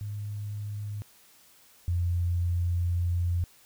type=tone pair in turn; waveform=sine; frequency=103.7 / 87.2 Hz; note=G#2 / F2; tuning=-2 / -2 cents; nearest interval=minor third; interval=300 cents; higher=first; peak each=-32 / -24 dBFS; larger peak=second; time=0.01-1.02 / 1.88-3.44 s; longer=second; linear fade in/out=0 ms; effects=white hiss -58 dBFS RMS until 3.65 s